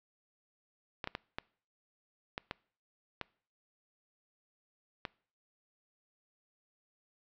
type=clicks; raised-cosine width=0.3 ms; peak=-20 dBFS; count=8; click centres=1.042 / 1.074 / 1.151 / 1.385 / 2.379 / 2.511 / 3.213 / 5.052 s; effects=noise-tail reverb RT60 0.5 s tail -24 dB re dry + low-pass 5000 Hz 12 dB/octave